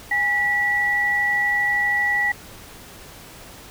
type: tone pair together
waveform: sine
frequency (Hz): 819 / 1947.9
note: G#5 / B6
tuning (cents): -24 / -24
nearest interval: octave + minor third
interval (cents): 1500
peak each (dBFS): -27 / -18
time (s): 0.11-2.32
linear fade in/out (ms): 5
effects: pink hiss -42 dBFS RMS until 3.7 s